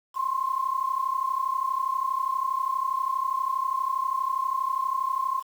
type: tone pair together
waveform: sine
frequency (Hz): 1043 / 1075.4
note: C6 / C6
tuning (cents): -6 / +47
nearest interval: minor second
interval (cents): 53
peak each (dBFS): -27 / -27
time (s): 0.14-5.43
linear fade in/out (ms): 50
effects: 8-bit